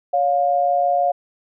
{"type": "tone pair together", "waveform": "sine", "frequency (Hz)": [562, 708.1], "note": ["C#5", "F5"], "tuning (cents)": [24, 24], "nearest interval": "major third", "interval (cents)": 400, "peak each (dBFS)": [-21, -16], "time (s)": [0.13, 1.12], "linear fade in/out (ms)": 10, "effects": []}